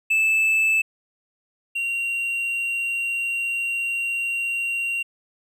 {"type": "tone pair in turn", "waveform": "triangle", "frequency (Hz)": [2628, 2757], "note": ["E7", "F7"], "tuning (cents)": [-6, -23], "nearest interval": "minor second", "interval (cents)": 83, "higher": "second", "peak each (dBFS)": [-15, -21], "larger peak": "first", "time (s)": [[0.1, 0.82], [1.75, 5.03]], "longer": "second", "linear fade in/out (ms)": 10, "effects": []}